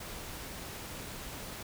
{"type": "noise", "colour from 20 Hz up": "pink", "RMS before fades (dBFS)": -43, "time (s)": [0, 1.63], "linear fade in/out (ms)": 5, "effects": []}